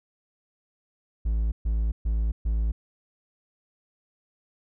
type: tone bursts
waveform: triangle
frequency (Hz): 55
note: A1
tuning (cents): 0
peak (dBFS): -20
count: 4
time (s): 1.25-2.72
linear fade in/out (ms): 10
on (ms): 270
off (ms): 130
effects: none